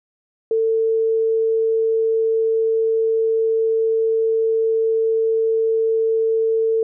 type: tone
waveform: sine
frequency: 447.6 Hz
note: A4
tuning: 30 cents sharp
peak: -15 dBFS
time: 0.51-6.83 s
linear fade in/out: 2 ms
effects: none